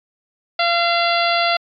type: harmonic tone with a mistuned harmonic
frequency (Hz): 686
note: F5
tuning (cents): -31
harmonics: 1 / 2 / 3 / 4 / 5 / 6 / 7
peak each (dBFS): -18 / -21 / -23 / -24 / -25 / -26 / -26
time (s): 0.59-1.57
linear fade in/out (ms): 5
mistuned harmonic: 7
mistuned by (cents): -52
effects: MP3 96 kbps